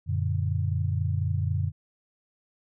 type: chord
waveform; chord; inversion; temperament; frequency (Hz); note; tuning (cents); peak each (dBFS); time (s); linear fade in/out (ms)
sine; Gb augmented; none; equal; 92.5 / 116.54 / 146.83; Gb2 / Bb2 / D3; 0 / 0 / 0; -26 / -30 / -30; 0.06-1.72; 50
effects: none